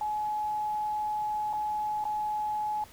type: tone with dropouts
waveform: sine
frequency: 847 Hz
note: G#5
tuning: 34 cents sharp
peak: -28 dBFS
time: 0.01-2.84 s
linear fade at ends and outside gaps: 2 ms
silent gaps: 1.53-1.534 / 2.041-2.052 s
effects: pink hiss -53 dBFS RMS until 2.92 s